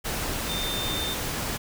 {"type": "tone in noise", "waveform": "sine", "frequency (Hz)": 3604, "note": "A7", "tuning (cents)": 41, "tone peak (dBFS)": -30, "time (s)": [0.48, 1.15], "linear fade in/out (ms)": 20, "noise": "pink", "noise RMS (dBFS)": -30, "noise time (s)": [0.04, 1.58], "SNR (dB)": -3, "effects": []}